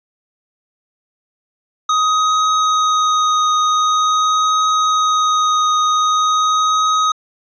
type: tone with vibrato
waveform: square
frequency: 1253 Hz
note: D#6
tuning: 12 cents sharp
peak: -13 dBFS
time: 1.89-7.12 s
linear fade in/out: 5 ms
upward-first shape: triangle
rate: 0.45 Hz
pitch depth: 12 cents each way
effects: resampled to 16000 Hz